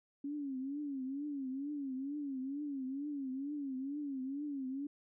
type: tone with vibrato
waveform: sine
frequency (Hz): 276.8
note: C#4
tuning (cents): -2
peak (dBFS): -37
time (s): 0.24-4.87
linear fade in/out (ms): 5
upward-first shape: triangle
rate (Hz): 2.2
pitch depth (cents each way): 140
effects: none

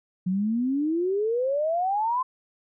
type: exponential sweep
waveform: sine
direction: up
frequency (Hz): 178.4 to 1046.5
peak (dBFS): -22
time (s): 0.26-2.23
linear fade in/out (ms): 10
effects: none

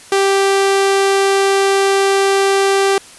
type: tone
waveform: sawtooth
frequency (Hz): 392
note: G4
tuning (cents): 0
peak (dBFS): -7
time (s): 0.12-2.98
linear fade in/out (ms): 2
effects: white hiss -39 dBFS RMS until 3.18 s + resampled to 24000 Hz

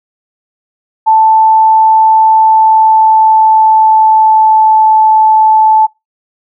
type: tone with pitch glide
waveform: sine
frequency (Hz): 880 to 871.9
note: A5 to A5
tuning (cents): 0 to -16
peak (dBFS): -3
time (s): 1.06-5.87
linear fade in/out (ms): 20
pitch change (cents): -16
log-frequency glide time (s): 2.35-4.97
effects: noise-tail reverb RT60 0.2 s tail -24 dB re dry

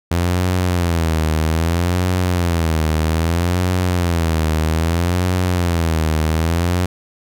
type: tone with vibrato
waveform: sawtooth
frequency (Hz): 84.6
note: E2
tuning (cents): +45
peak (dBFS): -11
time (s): 0.11-6.86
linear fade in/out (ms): 5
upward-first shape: sine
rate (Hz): 0.62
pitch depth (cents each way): 130
effects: none

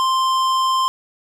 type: tone with hard clipping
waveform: triangle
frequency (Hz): 1046.5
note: C6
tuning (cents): 0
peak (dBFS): -17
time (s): 0-0.88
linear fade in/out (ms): 0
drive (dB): 17
effects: none

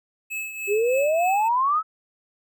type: tone with tremolo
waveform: square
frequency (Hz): 2594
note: E7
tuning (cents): -28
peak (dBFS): -27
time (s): 0.3-1.49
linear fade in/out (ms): 20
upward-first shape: triangle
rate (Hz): 3.3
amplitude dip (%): 65
type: exponential sweep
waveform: sine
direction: up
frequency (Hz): 392 to 1318.5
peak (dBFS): -18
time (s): 0.67-1.83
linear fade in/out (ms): 50
effects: none

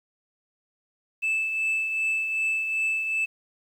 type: tone with tremolo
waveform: sine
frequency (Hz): 2629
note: E7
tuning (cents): -5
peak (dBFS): -19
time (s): 1.22-3.26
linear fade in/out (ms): 20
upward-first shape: triangle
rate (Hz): 2.6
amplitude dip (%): 55
effects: tanh soft clip ceiling -21 dBFS + 9-bit

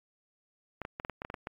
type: clicks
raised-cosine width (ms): 0.5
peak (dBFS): -22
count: 10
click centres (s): 0.817 / 0.851 / 0.999 / 1.049 / 1.097 / 1.219 / 1.249 / 1.301 / 1.342 / 1.471
effects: AAC 48 kbps

